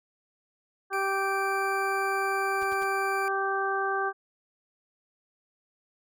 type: harmonic tone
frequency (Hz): 390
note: G4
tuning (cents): -9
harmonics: 1 / 2 / 3 / 4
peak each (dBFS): -31 / -31 / -31 / -31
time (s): 0.9-4.13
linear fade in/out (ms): 50
type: tone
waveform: 40% pulse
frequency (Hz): 2349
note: D7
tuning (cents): 0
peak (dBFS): -36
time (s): 0.93-3.28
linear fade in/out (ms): 0
type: noise bursts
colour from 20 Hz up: pink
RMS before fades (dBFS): -46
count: 3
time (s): 2.61-2.84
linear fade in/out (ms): 5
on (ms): 28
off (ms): 73
effects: none